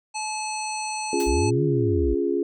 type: harmonic tone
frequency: 862 Hz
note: A5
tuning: 36 cents flat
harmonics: 1 / 3 / 5 / 7 / 9 / 10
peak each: -29 / -34 / -36 / -37 / -39 / -39 dBFS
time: 0.14-1.51 s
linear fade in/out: 20 ms
type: chord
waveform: sine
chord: Db major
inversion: none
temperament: equal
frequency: 277.2 / 349.2 / 415.3 Hz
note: Db4 / F4 / Ab4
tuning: 0 / 0 / 0 cents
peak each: -27 / -24 / -25 dBFS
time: 1.13-2.43 s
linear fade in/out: 2 ms
type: noise with exponential decay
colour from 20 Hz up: white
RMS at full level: -33 dBFS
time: 1.2-1.35 s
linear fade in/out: 1 ms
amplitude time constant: 32 ms
type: linear two-way sweep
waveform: sine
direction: up then down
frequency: 49.68 to 153.1 to 51.2 Hz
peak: -22 dBFS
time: 1.26-2.15 s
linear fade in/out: 20 ms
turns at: 1.64 s
effects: none